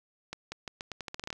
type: accelerating click train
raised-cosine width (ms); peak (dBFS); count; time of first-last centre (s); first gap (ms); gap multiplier
0.2; -20; 13; 0.33-1.328; 190; 0.83
effects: none